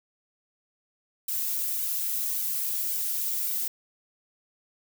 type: noise with flanger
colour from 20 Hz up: violet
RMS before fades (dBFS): -29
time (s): 1.28-3.68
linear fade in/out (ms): 5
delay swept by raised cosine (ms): 1.3 to 4.1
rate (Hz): 1.8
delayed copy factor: +0.75
effects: none